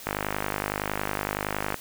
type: click train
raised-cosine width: 0.5 ms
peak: -11 dBFS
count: 86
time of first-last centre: 0.07-1.743 s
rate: 50.8 Hz
effects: white hiss -43 dBFS RMS until 1.8 s